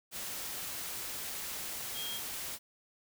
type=tone in noise; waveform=sine; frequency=3244 Hz; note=G#7; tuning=41 cents flat; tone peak=-39 dBFS; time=1.93-2.21 s; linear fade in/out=50 ms; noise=white; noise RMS=-40 dBFS; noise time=0.11-2.59 s; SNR=-2 dB; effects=none